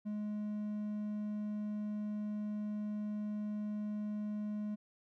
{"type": "tone", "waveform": "triangle", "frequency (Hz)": 210, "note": "G#3", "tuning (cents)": 19, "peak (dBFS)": -34, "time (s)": [0.05, 4.76], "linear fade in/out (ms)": 20, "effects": []}